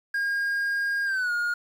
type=tone with pitch glide; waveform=triangle; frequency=1622 to 1428.4 Hz; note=G#6 to F6; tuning=-41 to +39 cents; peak=-22 dBFS; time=0.14-1.54 s; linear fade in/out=5 ms; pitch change=-220 cents; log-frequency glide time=1.05-1.32 s; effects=9-bit